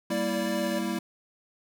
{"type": "chord", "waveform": "square", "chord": "E diminished", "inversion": "first", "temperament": "equal", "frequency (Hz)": [196, 233.1, 329.6], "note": ["G3", "Bb3", "E4"], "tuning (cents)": [0, 0, 0], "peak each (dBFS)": -33, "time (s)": [0.1, 0.99], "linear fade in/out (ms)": 5}
{"type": "tone with vibrato", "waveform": "square", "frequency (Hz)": 583, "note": "D5", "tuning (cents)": -13, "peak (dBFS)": -32, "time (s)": [0.11, 0.79], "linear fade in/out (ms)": 5, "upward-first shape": "square", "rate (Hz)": 2.9, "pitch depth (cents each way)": 10}
{"effects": []}